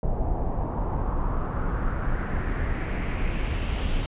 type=noise with low-pass filter sweep; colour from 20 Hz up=brown; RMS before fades=-26 dBFS; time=0.03-4.06 s; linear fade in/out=2 ms; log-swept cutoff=690 to 3300 Hz; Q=2.8; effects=resampled to 8000 Hz